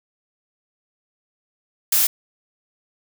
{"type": "noise", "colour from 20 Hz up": "blue", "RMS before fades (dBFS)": -17, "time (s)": [1.92, 2.07], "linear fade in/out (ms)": 5, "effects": []}